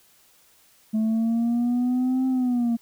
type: linear two-way sweep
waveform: sine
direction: up then down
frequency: 216.4 to 261.6 to 230.1 Hz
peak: -17 dBFS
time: 0.93-2.77 s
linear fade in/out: 20 ms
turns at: 2.27 s
effects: tanh soft clip ceiling -19 dBFS + white hiss -58 dBFS RMS until 2.81 s